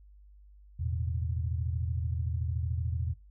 sine chord, E suspended fourth, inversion none, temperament equal, 82.41 / 110 / 123.47 Hz, E2 / A2 / B2, 0 / 0 / 0 cents, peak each -31 / -37 / -37 dBFS, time 0.79-3.14 s, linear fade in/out 10 ms, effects noise-tail reverb RT60 0.2 s tail -17 dB re dry + added 50 Hz sine -52 dBFS peak until 3.3 s

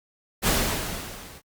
pink noise with level ramp, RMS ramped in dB -19 to -46 dBFS, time 0.42-1.42 s, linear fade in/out 50 ms, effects Opus 48 kbps

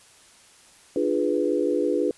sine chord, D diminished seventh, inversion none, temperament equal with one note detuned, 297.2 / 349.2 / 415.3 / 493.9 Hz, D4 / F4 / Ab4 / Cb5, +21 / 0 / 0 / 0 cents, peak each -26 dBFS, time 0.96-2.11 s, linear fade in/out 2 ms, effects white hiss -53 dBFS RMS until 2.17 s + resampled to 24000 Hz

